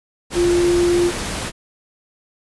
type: tone in noise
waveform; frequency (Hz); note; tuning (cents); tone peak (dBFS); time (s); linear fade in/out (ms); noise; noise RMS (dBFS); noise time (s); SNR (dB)
sine; 349.2; F4; 0; -13; 0.34-1.12; 50; pink; -25; 0.3-1.52; +9
effects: resampled to 24000 Hz